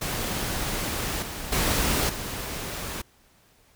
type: noise with level steps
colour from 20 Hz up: pink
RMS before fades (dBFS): -29 / -35 / -24 / -33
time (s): 0.01-3.02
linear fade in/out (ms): 10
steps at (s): 1.22 / 1.52 / 2.09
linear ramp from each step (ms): 5
effects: pink hiss -60 dBFS RMS until 3.75 s